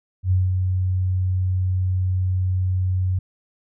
sine tone with ADSR envelope, 92.5 Hz, F#2, in tune, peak -14 dBFS, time 0.23-3.19 s, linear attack 83 ms, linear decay 190 ms, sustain -4 dB, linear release 6 ms, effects none

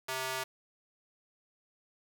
square tone with high-pass filter, 130.81 Hz, C3, in tune, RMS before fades -36 dBFS, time 0.08-0.44 s, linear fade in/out 10 ms, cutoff 800 Hz, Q 0.69, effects 9-bit

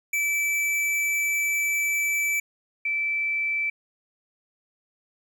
square / sine tone pair in turn, 2315 / 2323 Hz, D7 / D7, -25 / -20 cents, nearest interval unison, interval 5 cents, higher second, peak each -23 dBFS, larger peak neither, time 0.13-2.4 / 2.85-3.7 s, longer first, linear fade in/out 5 ms, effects 10-bit

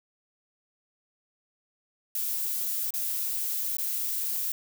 violet noise with dropouts, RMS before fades -30 dBFS, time 2.15-4.52 s, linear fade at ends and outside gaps 2 ms, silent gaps 2.906-2.938 / 3.769-3.784 s, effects none

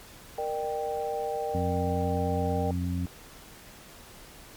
sine chord, G minor, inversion first, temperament equal with one note detuned, 466.2 / 602.4 / 784 Hz, Bb4 / D5 / G5, 0 / +44 / 0 cents, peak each -32 / -34 / -32 dBFS, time 0.38-2.71 s, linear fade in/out 2 ms
harmonic tone, 89 Hz, F2, 33 cents sharp, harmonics 1 / 2 / 3, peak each -29 / -32 / -34 dBFS, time 1.54-3.06 s, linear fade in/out 5 ms
click, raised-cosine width 1 ms, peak -32 dBFS, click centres 3.069 s
effects pink hiss -49 dBFS RMS until 4.56 s + MP3 96 kbps

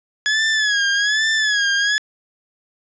sawtooth tone with vibrato, 1689 Hz, G#6, 29 cents sharp, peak -12 dBFS, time 0.26-1.98 s, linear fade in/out 0 ms, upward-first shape sine, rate 1.2 Hz, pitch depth 87 cents each way, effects resampled to 16000 Hz + 9-bit

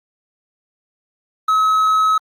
triangle tone, 1283 Hz, E6, 47 cents flat, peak -10 dBFS, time 1.48-2.18 s, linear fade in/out 5 ms, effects Opus 32 kbps

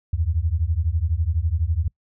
sine beating tone pair, 76 / 88 Hz, D#2 / F2, -40 / +14 cents, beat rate 12 Hz, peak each -22 dBFS, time 0.13-1.88 s, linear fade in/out 5 ms, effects noise-tail reverb RT60 0.1 s tail -25 dB re dry

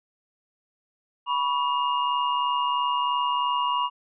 sine tone cluster, 982 / 1125 / 2833 Hz, B5 / C#6 / F7, -10 / +25 / +24 cents, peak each -24 / -27 / -31 dBFS, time 1.26-3.9 s, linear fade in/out 50 ms, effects none

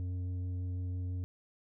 sine tone with tanh clipping, 90.6 Hz, F#2, 36 cents flat, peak -35 dBFS, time 0-1.24 s, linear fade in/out 0 ms, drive 7 dB, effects none

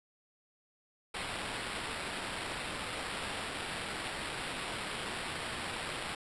white noise with sample-and-hold, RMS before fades -39 dBFS, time 1.14-6.15 s, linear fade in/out 5 ms, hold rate 6300 Hz, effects resampled to 24000 Hz

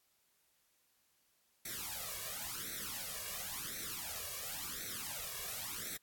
white noise with flanger, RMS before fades -43 dBFS, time 1.65-5.97 s, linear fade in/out 5 ms, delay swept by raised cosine 0.5 to 1.8 ms, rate 0.94 Hz, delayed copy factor +1, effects white hiss -75 dBFS RMS until 6.02 s + AAC 64 kbps

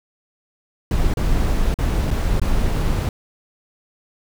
brown noise with dropouts, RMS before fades -18 dBFS, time 0.91-3.09 s, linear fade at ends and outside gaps 2 ms, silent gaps 1.139-1.171 / 1.742-1.787 / 2.107-2.111 / 2.398-2.416 s, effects none

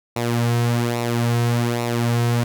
sawtooth tone with flanger, 118.7 Hz, A#2, 32 cents sharp, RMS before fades -20 dBFS, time 0.16-2.44 s, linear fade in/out 5 ms, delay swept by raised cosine 0.62 to 3.52 ms, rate 1.2 Hz, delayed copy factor -0.6, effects none

